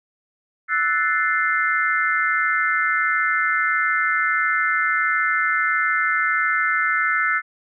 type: chord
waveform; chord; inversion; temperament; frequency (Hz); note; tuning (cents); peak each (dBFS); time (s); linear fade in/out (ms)
sine; F# half-diminished seventh; third; equal; 1318.5 / 1480 / 1760 / 2093; E6 / F#6 / A6 / C7; 0 / 0 / 0 / 0; -23; 0.68-7.42; 50
effects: none